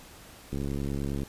click train, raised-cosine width 3 ms, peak -20 dBFS, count 50, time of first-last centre 0.53-1.233 s, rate 69.7 Hz, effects pink hiss -50 dBFS RMS until 1.28 s + resampled to 32000 Hz

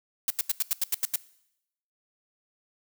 blue noise bursts, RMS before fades -25 dBFS, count 9, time 0.28-1.159 s, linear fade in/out 2 ms, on 23 ms, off 84 ms, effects noise-tail reverb RT60 0.8 s tail -20 dB re dry

